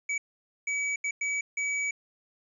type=tone bursts at uneven times; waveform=square; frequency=2280 Hz; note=C#7; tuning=48 cents sharp; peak=-28 dBFS; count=5; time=0.09-0.18 / 0.67-0.96 / 1.04-1.11 / 1.21-1.41 / 1.57-1.91 s; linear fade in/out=5 ms; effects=resampled to 22050 Hz